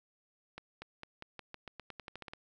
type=accelerating click train; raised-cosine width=0.3 ms; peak=-28 dBFS; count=15; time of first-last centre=0.58-2.335 s; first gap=240 ms; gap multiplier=0.89; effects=none